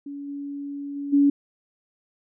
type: tone with level steps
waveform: sine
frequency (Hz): 283.4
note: C#4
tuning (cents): +38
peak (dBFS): -32 / -30 / -28 / -14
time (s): 0.06-1.3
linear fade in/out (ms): 5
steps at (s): 0.27 / 0.95 / 1.12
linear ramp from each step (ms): 20
effects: none